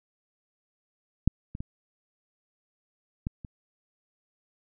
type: clicks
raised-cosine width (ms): 5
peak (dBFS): -7 / -24 / -22 / -17 / -27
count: 5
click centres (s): 1.276 / 1.551 / 1.605 / 3.269 / 3.448
effects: none